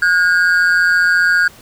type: ring-modulated tone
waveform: triangle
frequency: 1532 Hz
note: G6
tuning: 40 cents flat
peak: -5 dBFS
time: 0.02-1.48 s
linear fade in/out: 5 ms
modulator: 87.3 Hz
effects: pink hiss -42 dBFS RMS until 1.61 s